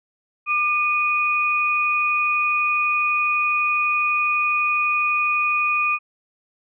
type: tone pair together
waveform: sine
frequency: 1200 / 2472 Hz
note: D6 / D#7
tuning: +37 / -12 cents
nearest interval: octave + minor second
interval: 1251 cents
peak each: -22 / -19 dBFS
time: 0.46-5.99 s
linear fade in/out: 50 ms
effects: none